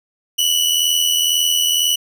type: tone pair together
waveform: sawtooth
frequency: 2918 / 3000 Hz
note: F#7 / F#7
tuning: -25 / +23 cents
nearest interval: unison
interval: 48 cents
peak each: -14 dBFS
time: 0.38-1.96 s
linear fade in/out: 10 ms
effects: none